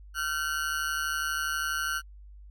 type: ring-modulated tone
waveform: 40% pulse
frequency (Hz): 1457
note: F#6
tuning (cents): -27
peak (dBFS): -24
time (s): 0.14-2.02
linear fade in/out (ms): 50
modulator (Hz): 76.1
effects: added 50 Hz sine -45 dBFS peak until 2.5 s + MP3 64 kbps